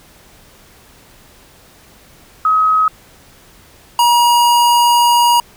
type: tone pair in turn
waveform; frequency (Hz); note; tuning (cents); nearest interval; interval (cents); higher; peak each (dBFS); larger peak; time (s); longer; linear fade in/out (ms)
sine / square; 1271 / 954.5; D#6 / A#5; +36 / +41; perfect fourth; 495; first; -9; neither; 2.45-2.88 / 3.99-5.4; second; 2
effects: pink hiss -45 dBFS RMS until 5.56 s